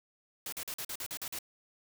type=noise bursts; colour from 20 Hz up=white; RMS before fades=-39 dBFS; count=9; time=0.46-1.388 s; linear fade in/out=2 ms; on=64 ms; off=44 ms; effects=none